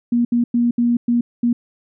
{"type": "tone bursts at uneven times", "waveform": "sine", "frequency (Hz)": 238.4, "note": "A#3", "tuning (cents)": 39, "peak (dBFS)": -13, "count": 6, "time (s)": [[0.12, 0.25], [0.32, 0.44], [0.54, 0.71], [0.78, 0.97], [1.08, 1.21], [1.43, 1.53]], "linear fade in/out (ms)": 5, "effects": []}